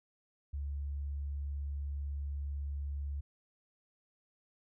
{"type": "tone", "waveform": "sine", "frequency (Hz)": 71, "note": "C#2", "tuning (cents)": 42, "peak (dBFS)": -35, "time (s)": [0.53, 3.21], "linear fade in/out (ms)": 10, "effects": []}